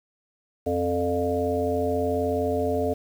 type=harmonic tone with a mistuned harmonic; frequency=87.9 Hz; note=F2; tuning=12 cents sharp; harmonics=1 / 3 / 5 / 7 / 8; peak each=-31 / -29 / -26 / -28 / -31 dBFS; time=0.66-2.94 s; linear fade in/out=10 ms; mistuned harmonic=7; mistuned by=-31 cents; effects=8-bit